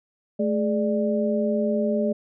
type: tone cluster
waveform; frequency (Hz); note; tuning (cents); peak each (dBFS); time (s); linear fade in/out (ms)
sine; 216.5 / 419 / 592; A3 / G#4 / D5; -28 / +15 / +14; -23 / -27 / -25; 0.39-2.13; 10
effects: none